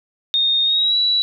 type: tone with pitch glide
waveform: sine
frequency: 3685 to 3927 Hz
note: A#7 to B7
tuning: -21 to -11 cents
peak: -14 dBFS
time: 0.34-1.22 s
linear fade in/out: 0 ms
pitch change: +110 cents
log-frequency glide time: 0.64-0.97 s
effects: none